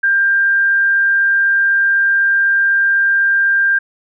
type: tone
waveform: sine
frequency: 1592 Hz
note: G6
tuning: 26 cents sharp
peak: -10 dBFS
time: 0.03-3.79 s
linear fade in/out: 10 ms
effects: none